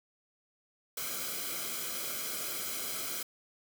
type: noise with comb filter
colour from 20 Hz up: white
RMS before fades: -37 dBFS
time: 0.97-3.23 s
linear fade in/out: 5 ms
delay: 1.1 ms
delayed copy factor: -0.75
effects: none